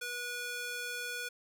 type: tone with high-pass filter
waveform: square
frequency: 486.4 Hz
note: B4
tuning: 26 cents flat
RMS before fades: -39 dBFS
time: 0.01-1.29 s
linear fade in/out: 10 ms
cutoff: 1300 Hz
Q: 0.96
effects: none